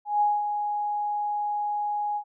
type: tone with ADSR envelope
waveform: sine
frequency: 830.6 Hz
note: G#5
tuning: in tune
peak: -18 dBFS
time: 0.05-2.24 s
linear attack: 160 ms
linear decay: 210 ms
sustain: -7 dB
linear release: 77 ms
effects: none